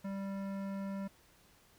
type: tone with hard clipping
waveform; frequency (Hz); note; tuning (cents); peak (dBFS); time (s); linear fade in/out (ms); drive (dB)
sine; 196; G3; 0; -39; 0.04-1.08; 10; 15
effects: pink hiss -65 dBFS RMS until 1.78 s